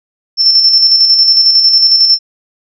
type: tone with tremolo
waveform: sine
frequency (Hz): 5360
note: E8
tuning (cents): +28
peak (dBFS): -3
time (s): 0.37-2.19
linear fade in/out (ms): 50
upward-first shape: square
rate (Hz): 11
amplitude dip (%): 40
effects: none